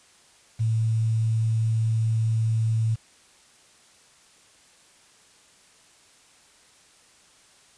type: tone with quantisation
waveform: sine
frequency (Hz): 111.9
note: A2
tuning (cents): +30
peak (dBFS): -20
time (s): 0.59-2.96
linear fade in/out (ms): 20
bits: 8
effects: white hiss -56 dBFS RMS until 7.77 s + resampled to 22050 Hz